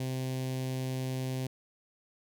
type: tone with notch filter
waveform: sawtooth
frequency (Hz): 130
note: C3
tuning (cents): -11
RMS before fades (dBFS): -34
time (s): 0-1.47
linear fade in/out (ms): 5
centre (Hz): 1300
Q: 0.83
effects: none